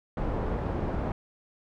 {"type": "low-pass noise", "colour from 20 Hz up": "pink", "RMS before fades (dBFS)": -30, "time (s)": [0.17, 1.12], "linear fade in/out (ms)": 2, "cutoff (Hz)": 850, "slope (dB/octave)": 12, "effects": []}